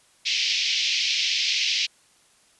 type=band-pass noise; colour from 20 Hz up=pink; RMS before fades=-24 dBFS; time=0.25-1.87 s; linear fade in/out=20 ms; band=2300 to 5700 Hz; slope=48 dB/octave; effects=white hiss -59 dBFS RMS until 2.59 s + resampled to 24000 Hz